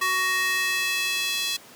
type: tone with high-pass filter sweep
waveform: square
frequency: 373.2 Hz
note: F#4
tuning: 15 cents sharp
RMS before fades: -25 dBFS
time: 0.01-1.57 s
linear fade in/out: 10 ms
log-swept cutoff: 1400 to 3500 Hz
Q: 2
effects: pink hiss -47 dBFS RMS until 1.75 s + high-pass 200 Hz 12 dB/octave